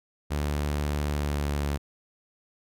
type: tone with pitch glide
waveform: sawtooth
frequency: 73.42 to 72.08 Hz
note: D2 to D2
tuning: 0 to -32 cents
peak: -22 dBFS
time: 0.3-1.78 s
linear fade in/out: 20 ms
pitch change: -32 cents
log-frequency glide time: 1.08-1.59 s
effects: none